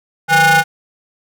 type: ring-modulated tone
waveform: 45% pulse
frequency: 329.6 Hz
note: E4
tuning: in tune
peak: -5 dBFS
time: 0.28-0.64 s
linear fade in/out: 50 ms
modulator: 1140 Hz
effects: none